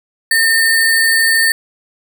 sine tone with sample-and-hold, 1813 Hz, A#6, 49 cents flat, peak -9 dBFS, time 0.31-1.52 s, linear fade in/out 2 ms, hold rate 6300 Hz, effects none

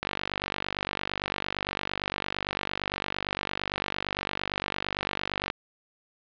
click train, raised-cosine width 0.3 ms, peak -12 dBFS, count 268, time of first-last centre 0.03-5.501 s, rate 48.8 Hz, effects resampled to 11025 Hz + 7-bit

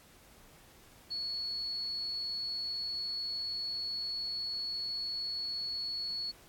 sine tone, 4387 Hz, C#8, 19 cents flat, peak -34 dBFS, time 1.1-6.32 s, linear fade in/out 20 ms, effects pink hiss -59 dBFS RMS until 6.48 s + AAC 64 kbps

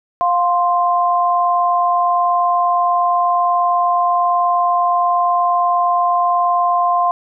sine tone pair together, 705.1 / 1046.5 Hz, F5 / C6, +16 / 0 cents, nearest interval perfect fifth, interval 684 cents, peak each -15 dBFS, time 0.21-7.11 s, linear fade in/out 0 ms, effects none

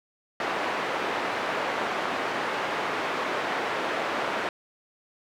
pink band-pass noise, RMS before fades -29 dBFS, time 0.4-4.49 s, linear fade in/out 2 ms, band 450 to 2100 Hz, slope 12 dB/octave, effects none

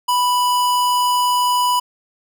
square tone, 987.8 Hz, B5, in tune, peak -15 dBFS, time 0.08-1.8 s, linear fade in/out 10 ms, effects none

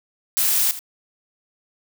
blue noise with echo, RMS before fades -19 dBFS, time 0.37-0.71 s, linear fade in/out 0 ms, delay 81 ms, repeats 1, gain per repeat -14 dB, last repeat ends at 0.791 s, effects none

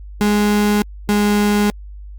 35% pulse tone pair in turn, 207.7 / 206.8 Hz, G#3 / G#3, 0 / -7 cents, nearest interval unison, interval 7 cents, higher first, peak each -11 dBFS, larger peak neither, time 0.21-0.82 / 1.09-1.7 s, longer neither, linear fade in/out 0 ms, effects added 50 Hz sine -31 dBFS peak until 2.18 s + Opus 48 kbps

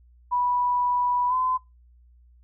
sine tone with pitch glide, 982 to 1020.7 Hz, B5 to C6, -10 to -43 cents, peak -21 dBFS, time 0.31-1.58 s, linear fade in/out 20 ms, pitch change +67 cents, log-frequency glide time 1.28-1.34 s, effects noise-tail reverb RT60 0.2 s tail -21 dB re dry + added 60 Hz sine -52 dBFS peak until 2.43 s

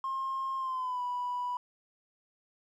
triangle tone with pitch glide, 1067 to 984.1 Hz, C6 to B5, +34 to -6 cents, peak -28 dBFS, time 0.04-1.57 s, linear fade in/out 2 ms, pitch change -140 cents, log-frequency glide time 0.57-1.02 s, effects tanh soft clip ceiling -28 dBFS

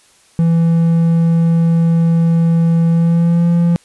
triangle tone with pitch glide, 166.4 to 170.88 Hz, E3 to F3, +17 to -37 cents, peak -7 dBFS, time 0.39-3.76 s, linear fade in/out 0 ms, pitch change +46 cents, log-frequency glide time 2.89-3.48 s, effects white hiss -50 dBFS RMS until 3.84 s + resampled to 24000 Hz

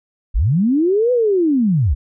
sine linear two-way sweep, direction up then down, 32.17 to 506 to 52.8 Hz, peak -12 dBFS, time 0.34-1.95 s, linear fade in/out 20 ms, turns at 1.12 s, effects none

